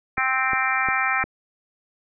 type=harmonic tone; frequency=261.6 Hz; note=C4; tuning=in tune; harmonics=3 / 4 / 5 / 6 / 7 / 8 / 9; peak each=-28 / -31 / -25 / -29 / -26 / -30 / -26 dBFS; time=0.17-1.24 s; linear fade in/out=10 ms
type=click train; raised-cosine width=2 ms; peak=-19 dBFS; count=4; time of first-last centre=0.18-1.24 s; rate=2.83 Hz
effects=none